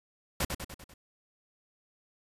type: noise with echo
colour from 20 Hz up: pink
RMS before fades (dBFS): -29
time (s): 0.4-0.45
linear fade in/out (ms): 5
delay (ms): 98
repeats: 5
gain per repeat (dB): -5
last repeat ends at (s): 0.94
effects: resampled to 32000 Hz

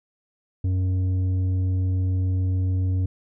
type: tone with tanh clipping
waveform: sine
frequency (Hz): 92.7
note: F#2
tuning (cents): +4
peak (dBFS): -21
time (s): 0.64-3.06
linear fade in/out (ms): 5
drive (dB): 7
effects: none

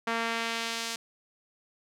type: tone with band-pass filter sweep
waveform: sawtooth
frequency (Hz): 229.3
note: A#3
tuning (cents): -28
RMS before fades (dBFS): -32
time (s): 0.07-0.96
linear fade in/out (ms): 5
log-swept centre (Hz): 1500 to 5600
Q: 0.85
effects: none

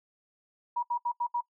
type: tone bursts at uneven times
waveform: sine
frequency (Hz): 959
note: A#5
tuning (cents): +49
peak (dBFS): -26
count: 5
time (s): 0.76-0.83 / 0.9-0.98 / 1.05-1.12 / 1.2-1.27 / 1.34-1.41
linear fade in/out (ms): 10
effects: noise-tail reverb RT60 0.1 s tail -22 dB re dry

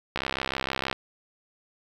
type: click train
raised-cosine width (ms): 0.3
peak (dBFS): -11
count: 52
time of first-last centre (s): 0.16-0.928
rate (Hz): 66.4
effects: 7-bit

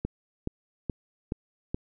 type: click train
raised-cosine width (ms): 3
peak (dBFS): -16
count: 5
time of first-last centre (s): 0.05-1.745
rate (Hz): 2.36
effects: none

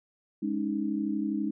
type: chord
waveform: sine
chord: Ab suspended fourth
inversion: none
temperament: equal with one note detuned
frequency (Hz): 207.7 / 278.9 / 311.1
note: Ab3 / Db4 / Eb4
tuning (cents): 0 / +11 / 0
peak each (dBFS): -31 / -33 / -31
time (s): 0.42-1.51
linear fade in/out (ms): 10
effects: none

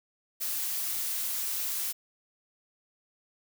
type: noise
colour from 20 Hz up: blue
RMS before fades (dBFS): -32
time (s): 0.4-1.93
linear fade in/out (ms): 20
effects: none

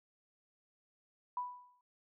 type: tone with exponential decay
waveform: sine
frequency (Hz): 987.8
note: B5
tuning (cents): 0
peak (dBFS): -33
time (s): 1.37-1.81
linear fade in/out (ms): 2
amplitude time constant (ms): 94
effects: noise-tail reverb RT60 0.3 s tail -26 dB re dry

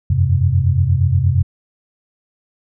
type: chord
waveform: sine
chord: F suspended second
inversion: none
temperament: equal with one note detuned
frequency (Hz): 87.31 / 95.82 / 130.81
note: F2 / G2 / C3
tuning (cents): 0 / -39 / 0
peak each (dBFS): -16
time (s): 0.1-1.43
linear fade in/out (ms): 5
effects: none

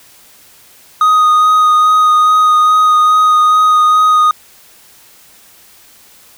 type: tone with vibrato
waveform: triangle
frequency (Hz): 1244.5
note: D#6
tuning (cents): 0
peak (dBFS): -4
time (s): 1.01-4.31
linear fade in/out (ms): 2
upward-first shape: sine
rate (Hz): 2.4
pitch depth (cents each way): 12
effects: white hiss -43 dBFS RMS until 6.37 s

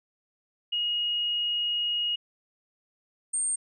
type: tone pair in turn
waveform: sine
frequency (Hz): 2880 / 8630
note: F#7 / C#9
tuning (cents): -47 / -47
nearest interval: octave + perfect fifth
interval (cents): 1900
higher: second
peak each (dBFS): -25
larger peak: neither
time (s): 0.72-2.16 / 3.33-3.56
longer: first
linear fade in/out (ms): 10
effects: none

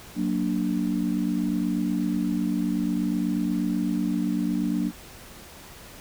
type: chord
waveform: sine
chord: Gb augmented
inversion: none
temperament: equal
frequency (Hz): 185 / 233.1 / 293.7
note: Gb3 / Bb3 / D4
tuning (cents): 0 / 0 / 0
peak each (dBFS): -27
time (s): 0.15-4.92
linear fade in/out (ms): 50
effects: pink hiss -45 dBFS RMS until 6 s

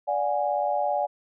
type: tone cluster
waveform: sine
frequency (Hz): 584 / 729 / 827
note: D5 / F#5 / G#5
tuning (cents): -10 / -26 / -8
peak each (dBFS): -27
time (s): 0.07-1.07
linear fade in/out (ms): 20
effects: none

